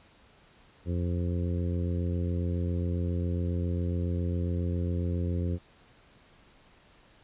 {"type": "harmonic tone", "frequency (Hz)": 87.31, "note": "F2", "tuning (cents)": 0, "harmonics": [1, 2, 3, 4, 5, 6], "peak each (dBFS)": [-28, -34, -38, -40, -42, -44], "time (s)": [0.85, 5.59], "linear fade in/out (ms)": 50, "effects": ["pink hiss -59 dBFS RMS until 7.23 s", "resampled to 8000 Hz"]}